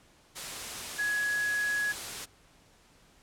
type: tone in noise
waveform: sine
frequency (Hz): 1677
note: G#6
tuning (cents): +16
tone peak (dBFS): -27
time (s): 0.98-1.93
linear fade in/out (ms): 20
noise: white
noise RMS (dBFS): -38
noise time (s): 0.35-2.26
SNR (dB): +8
effects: pink hiss -61 dBFS RMS until 3.22 s + low-pass 10000 Hz 12 dB/octave